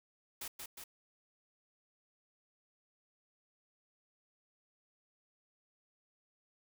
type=noise with echo; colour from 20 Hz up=white; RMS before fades=-43 dBFS; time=0.41-0.48 s; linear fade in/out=5 ms; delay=180 ms; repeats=2; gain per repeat=-3 dB; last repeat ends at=0.84 s; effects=none